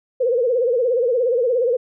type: tone with vibrato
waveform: sine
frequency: 488.6 Hz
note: B4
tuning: 19 cents flat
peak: -15 dBFS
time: 0.2-1.77 s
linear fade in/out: 10 ms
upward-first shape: sine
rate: 17 Hz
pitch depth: 120 cents each way
effects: none